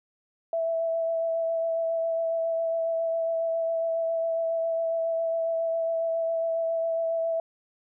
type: tone with vibrato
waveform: sine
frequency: 659.3 Hz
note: E5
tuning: in tune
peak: -24 dBFS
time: 0.53-7.4 s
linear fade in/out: 2 ms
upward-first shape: sine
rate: 7.3 Hz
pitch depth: 13 cents each way
effects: none